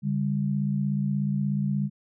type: tone pair together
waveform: sine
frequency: 142.94 / 199.6 Hz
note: D3 / G3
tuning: -47 / +32 cents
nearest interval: tritone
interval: 579 cents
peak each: -26 dBFS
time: 0.02-1.9 s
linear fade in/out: 50 ms
effects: none